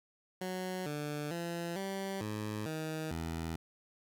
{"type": "tone with pitch steps", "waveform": "15% pulse", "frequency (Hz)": [184.7, 148.1, 170.5, 194.2, 106.7, 157.4, 82], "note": ["F#3", "D3", "F3", "G3", "G#2", "D#3", "E2"], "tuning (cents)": [-3, 15, -41, -16, 47, 20, -9], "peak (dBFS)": -30, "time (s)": [0.41, 3.56], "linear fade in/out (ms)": 5, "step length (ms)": 450, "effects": []}